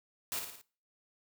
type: noise with echo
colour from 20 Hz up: white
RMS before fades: -36 dBFS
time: 0.32-0.39 s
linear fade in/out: 0 ms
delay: 56 ms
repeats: 4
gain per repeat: -5 dB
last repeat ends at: 0.614 s
effects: noise-tail reverb RT60 0.4 s tail -21 dB re dry